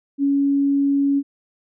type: tone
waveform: sine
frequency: 279.7 Hz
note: C#4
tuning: 16 cents sharp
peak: -15 dBFS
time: 0.18-1.23 s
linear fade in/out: 50 ms
effects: none